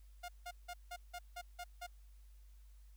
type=tone bursts; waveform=sawtooth; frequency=709 Hz; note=F5; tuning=26 cents sharp; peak=-40 dBFS; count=8; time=0.23-1.868 s; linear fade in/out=10 ms; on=56 ms; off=170 ms; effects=added 50 Hz sine -56 dBFS peak until 2.96 s + white hiss -75 dBFS RMS until 2.96 s